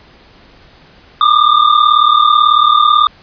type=tone pair together; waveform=square; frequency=1182 / 1220.2 Hz; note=D6 / D#6; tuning=+11 / -34 cents; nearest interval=minor second; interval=55 cents; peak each=-10 dBFS; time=1.21-3.07 s; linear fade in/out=2 ms; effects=pink hiss -43 dBFS RMS until 3.22 s + resampled to 11025 Hz